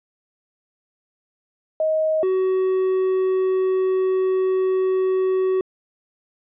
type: tone pair in turn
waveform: sine / triangle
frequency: 629 / 375.7 Hz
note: D#5 / F#4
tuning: +19 / +26 cents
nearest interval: major sixth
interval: 893 cents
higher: first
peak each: -17 / -15 dBFS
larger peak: second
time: 1.8-2.23 / 2.23-5.61 s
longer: second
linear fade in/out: 2 ms
effects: resampled to 8000 Hz